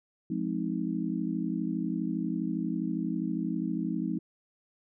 sine chord, F minor seventh, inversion none, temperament just, 174.61 / 209.5 / 261.9 / 314.3 Hz, F3 / Ab3 / C4 / Eb4, 0 / +15 / +2 / +18 cents, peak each -34 dBFS, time 0.3-4.19 s, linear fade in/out 5 ms, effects none

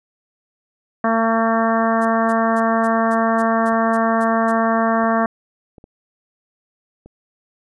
harmonic tone, 226.1 Hz, A3, 47 cents sharp, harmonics 1 / 2 / 3 / 4 / 5 / 6 / 7 / 8, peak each -19 / -26 / -19 / -26 / -22 / -28 / -28 / -29 dBFS, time 1.04-5.26 s, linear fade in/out 2 ms
violet noise bursts, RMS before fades -34 dBFS, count 10, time 2.01-4.52 s, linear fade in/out 10 ms, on 44 ms, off 230 ms
clicks, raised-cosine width 2 ms, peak -28 dBFS, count 5, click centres 3.724 / 5.04 / 5.782 / 5.841 / 7.06 s
effects resampled to 22050 Hz

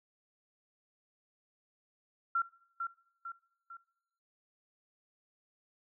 sine tone with echo, 1366 Hz, F6, 39 cents flat, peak -27 dBFS, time 2.35-2.42 s, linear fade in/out 5 ms, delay 450 ms, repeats 3, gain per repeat -6 dB, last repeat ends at 3.77 s, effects noise-tail reverb RT60 0.9 s tail -23 dB re dry

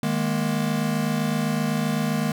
square chord, D# suspended fourth, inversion none, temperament equal with one note detuned, 155.56 / 207.7 / 235.5 Hz, D#3 / G#3 / A#3, 0 / 0 / +18 cents, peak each -27 dBFS, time 0.03-2.32 s, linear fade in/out 2 ms, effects none

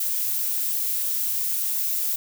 violet noise, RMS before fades -25 dBFS, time 0-2.16 s, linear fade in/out 5 ms, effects none

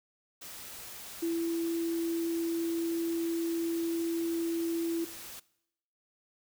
sine tone in noise, 333.9 Hz, E4, 22 cents sharp, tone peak -28 dBFS, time 1.22-5.05 s, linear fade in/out 10 ms, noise white, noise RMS -45 dBFS, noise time 0.41-5.4 s, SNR +14 dB, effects noise-tail reverb RT60 0.8 s tail -21 dB re dry

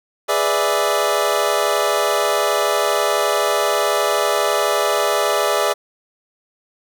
25% pulse chord, E dominant seventh, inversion first, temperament equal, 415.3 / 493.9 / 587.3 / 659.3 Hz, G#4 / B4 / D5 / E5, 0 / 0 / 0 / 0 cents, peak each -18 / -21 / -16 / -18 dBFS, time 0.28-5.74 s, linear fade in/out 20 ms, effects none

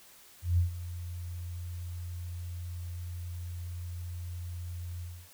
sine tone with ADSR envelope, 87.2 Hz, F2, 2 cents flat, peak -21 dBFS, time 0.42-5.29 s, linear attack 160 ms, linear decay 120 ms, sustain -15 dB, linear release 280 ms, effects white hiss -56 dBFS RMS until 5.33 s

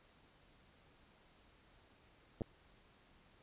clicks, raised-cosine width 2 ms, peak -29 / -25 dBFS, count 2, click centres 2.409 / 2.418 s, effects pink hiss -67 dBFS RMS until 3.42 s + resampled to 8000 Hz

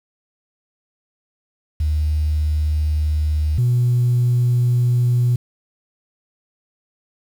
sine tone pair in turn, 76.3 / 122.21 Hz, D#2 / B2, -33 / -18 cents, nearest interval minor sixth, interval 815 cents, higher second, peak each -15 / -12 dBFS, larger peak second, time 1.8-3.58 / 3.58-5.36 s, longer neither, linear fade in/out 5 ms, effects tanh soft clip ceiling -10 dBFS + 7-bit

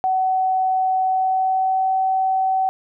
sine tone with pitch glide, 753 to 760.4 Hz, F#5 to F#5, +30 to +47 cents, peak -16 dBFS, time 0.04-2.69 s, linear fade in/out 0 ms, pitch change +17 cents, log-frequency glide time 1.02-1.94 s, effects none

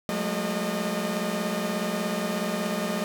sawtooth tone cluster, 181.5 / 206.4 / 223.1 / 609 Hz, F#3 / G#3 / A3 / D#5, -33 / -10 / +24 / -37 cents, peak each -28 dBFS, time 0.09-3.04 s, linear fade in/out 0 ms, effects none

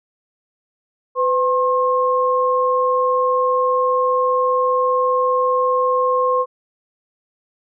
sine tone pair together, 505 / 1070.1 Hz, B4 / C6, +39 / +39 cents, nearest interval octave + minor second, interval 1300 cents, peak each -17 dBFS, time 1.15-6.46 s, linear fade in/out 50 ms, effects none

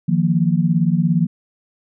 sine chord, Eb suspended second, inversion none, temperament equal with one note detuned, 157.19 / 174.61 / 233.1 Hz, Eb3 / F3 / Bb3, +18 / 0 / 0 cents, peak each -18 / -16 / -22 dBFS, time 0.08-1.27 s, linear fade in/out 10 ms, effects none

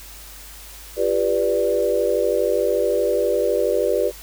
sine chord, G dominant seventh, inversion third, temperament equal with one note detuned, 349.2 / 401.2 / 493.9 / 587.3 Hz, F4 / G4 / B4 / D5, 0 / +40 / 0 / 0 cents, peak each -26 / -22 / -21 / -22 dBFS, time 0.96-4.12 s, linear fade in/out 50 ms, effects added 50 Hz sine -42 dBFS peak until 4.22 s + white hiss -41 dBFS RMS until 4.22 s

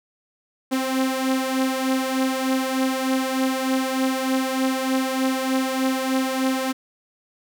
sawtooth beating tone pair, 261.6 / 264.9 Hz, C4 / C4, 0 / +22 cents, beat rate 3.3 Hz, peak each -18 / -22 dBFS, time 0.71-6.73 s, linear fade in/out 20 ms, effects none

